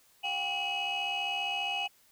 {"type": "tone cluster", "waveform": "sine", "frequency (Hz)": [723, 798, 2551, 2921], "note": ["F#5", "G5", "D#7", "F#7"], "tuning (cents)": [-40, 31, 43, -23], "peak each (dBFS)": [-38, -35, -33, -33], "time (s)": [0.23, 1.88], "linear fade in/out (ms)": 20, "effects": ["tanh soft clip ceiling -25 dBFS", "white hiss -64 dBFS RMS until 2.11 s"]}